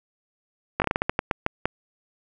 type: slowing click train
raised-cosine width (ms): 0.5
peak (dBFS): -6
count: 12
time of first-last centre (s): 0.8-1.656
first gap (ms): 19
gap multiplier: 1.26
effects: none